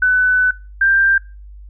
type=tone pair in turn; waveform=sine; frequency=1500 / 1582.3 Hz; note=F#6 / G6; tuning=+23 / +16 cents; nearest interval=minor second; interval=93 cents; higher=second; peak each=-10 dBFS; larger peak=neither; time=0.02-0.51 / 0.81-1.18 s; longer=first; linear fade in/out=5 ms; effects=noise-tail reverb RT60 0.3 s tail -22 dB re dry + added 50 Hz sine -34 dBFS peak until 1.69 s